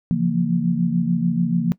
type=tone cluster; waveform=sine; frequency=138.4 / 171.5 / 178.4 / 231.3 Hz; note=C#3 / F3 / F3 / A#3; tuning=-2 / -31 / +37 / -13 cents; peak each=-28 / -20 / -23 / -22 dBFS; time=0.11-1.72 s; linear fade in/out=0 ms; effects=noise-tail reverb RT60 0.1 s tail -19 dB re dry